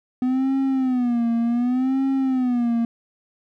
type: tone with vibrato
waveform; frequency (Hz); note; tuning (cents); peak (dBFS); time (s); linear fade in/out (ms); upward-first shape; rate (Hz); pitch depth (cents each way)
triangle; 250; B3; +21; -16; 0.22-2.85; 2; sine; 0.67; 130
effects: none